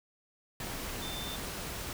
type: tone in noise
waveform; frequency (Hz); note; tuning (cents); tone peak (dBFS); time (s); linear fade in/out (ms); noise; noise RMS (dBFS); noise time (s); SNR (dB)
sine; 3566; A7; +22; -41; 1.02-1.36; 2; pink; -39; 0.6-1.93; -5
effects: none